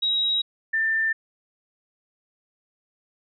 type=tone pair in turn; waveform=sine; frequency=3827 / 1786.9 Hz; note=A#7 / A6; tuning=+45 / +26 cents; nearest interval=octave + minor second; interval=1319 cents; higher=first; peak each=-20 dBFS; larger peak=neither; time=0.02-0.42 / 0.73-1.13 s; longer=neither; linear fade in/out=10 ms; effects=none